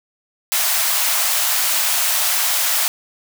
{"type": "high-pass noise", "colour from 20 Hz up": "white", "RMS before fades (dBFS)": -18, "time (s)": [0.52, 2.88], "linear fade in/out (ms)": 0, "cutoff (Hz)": 600, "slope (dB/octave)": 96, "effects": []}